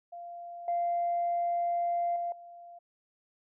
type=tone with level steps; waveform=sine; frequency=693 Hz; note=F5; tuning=14 cents flat; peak=-40 / -26 / -30 / -46 dBFS; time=0.12-2.79 s; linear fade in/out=10 ms; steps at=0.68 / 2.16 / 2.32 s; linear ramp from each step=2 ms; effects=tanh soft clip ceiling -22 dBFS